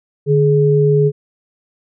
sine tone pair together, 148.49 / 420 Hz, D3 / G#4, +19 / +19 cents, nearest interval octave + tritone, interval 1800 cents, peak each -12 dBFS, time 0.26-1.12 s, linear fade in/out 50 ms, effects none

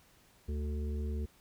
harmonic tone with a mistuned harmonic, 73.5 Hz, D2, 2 cents sharp, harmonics 1 / 3 / 5 / 6, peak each -33 / -43 / -47 / -49 dBFS, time 0.48-1.26 s, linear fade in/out 10 ms, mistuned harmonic 6, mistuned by +15 cents, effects pink hiss -64 dBFS RMS until 1.4 s

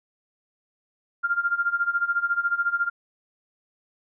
sine tone with tremolo, 1396.9 Hz, F6, in tune, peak -18 dBFS, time 1.23-2.9 s, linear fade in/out 20 ms, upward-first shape sine, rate 14 Hz, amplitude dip 85%, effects none

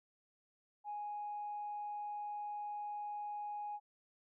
sine tone, 830.6 Hz, G#5, in tune, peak -39 dBFS, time 0.84-3.8 s, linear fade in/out 50 ms, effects tanh soft clip ceiling -35 dBFS

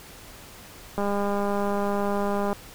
click train, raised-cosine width 1 ms, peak -14 dBFS, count 314, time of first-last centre 0.98-2.53 s, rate 202 Hz, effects pink hiss -45 dBFS RMS until 2.74 s

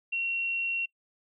sine tone, 2735 Hz, F7, 37 cents flat, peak -27 dBFS, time 0.12-0.86 s, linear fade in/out 10 ms, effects noise-tail reverb RT60 0.1 s tail -24 dB re dry

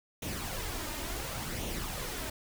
pink noise with flanger, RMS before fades -37 dBFS, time 0.22-2.3 s, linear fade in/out 5 ms, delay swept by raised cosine 0.31 to 3.31 ms, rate 0.7 Hz, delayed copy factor +0.5, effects none

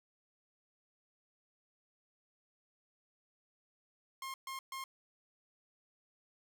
sawtooth tone bursts, 1067 Hz, C6, 34 cents sharp, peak -37 dBFS, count 3, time 4.22-4.84 s, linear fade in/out 2 ms, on 120 ms, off 130 ms, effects none

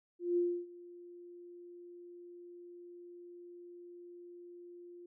sine tone with ADSR envelope, 350 Hz, F4, 4 cents sharp, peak -27 dBFS, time 0.19-5.06 s, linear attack 180 ms, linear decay 290 ms, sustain -22 dB, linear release 4 ms, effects none

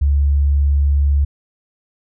sine tone, 71 Hz, C#2, 42 cents sharp, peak -11 dBFS, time 0.01-1.25 s, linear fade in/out 10 ms, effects none

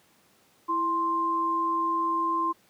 sine tone pair together, 331.4 / 1049.5 Hz, E4 / C6, +9 / +5 cents, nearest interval octave + minor sixth, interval 1996 cents, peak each -32 / -24 dBFS, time 0.68-2.53 s, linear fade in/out 20 ms, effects pink hiss -62 dBFS RMS until 2.69 s + high-pass 150 Hz 12 dB/octave

